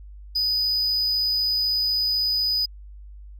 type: tone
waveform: triangle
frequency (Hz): 4978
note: D#8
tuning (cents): 0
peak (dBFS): -19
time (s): 0.35-2.66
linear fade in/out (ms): 10
effects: added 50 Hz sine -39 dBFS peak until 3.39 s